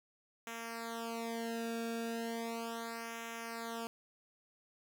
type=tone with flanger; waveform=sawtooth; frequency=230 Hz; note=A#3; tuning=23 cents flat; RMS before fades=-41 dBFS; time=0.47-3.87 s; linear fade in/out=0 ms; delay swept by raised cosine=0.22 to 0.98 ms; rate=0.36 Hz; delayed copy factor=-1; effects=none